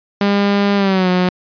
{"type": "tone with pitch glide", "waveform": "sawtooth", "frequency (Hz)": [201.4, 181.51], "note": ["G3", "F#3"], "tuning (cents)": [47, -33], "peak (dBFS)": -8, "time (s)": [0.21, 1.29], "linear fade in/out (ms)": 2, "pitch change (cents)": -180, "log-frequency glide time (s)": [0.76, 1.09], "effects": ["resampled to 11025 Hz"]}